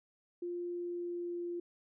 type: tone with pitch glide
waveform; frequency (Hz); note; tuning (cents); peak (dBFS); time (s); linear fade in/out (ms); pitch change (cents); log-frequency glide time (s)
sine; 350 to 347.4; F4 to F4; +4 to -9; -36; 0.42-1.6; 5; -13; 0.72-1.48
effects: none